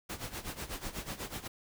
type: noise with tremolo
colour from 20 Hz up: pink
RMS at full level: -38 dBFS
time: 0.09-1.48 s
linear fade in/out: 10 ms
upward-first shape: sine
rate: 8.1 Hz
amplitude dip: 80%
effects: none